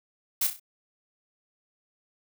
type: noise with echo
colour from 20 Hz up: blue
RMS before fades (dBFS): -25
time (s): 0.41-0.47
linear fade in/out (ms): 5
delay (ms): 32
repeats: 4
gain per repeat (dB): -7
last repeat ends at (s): 0.598
effects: none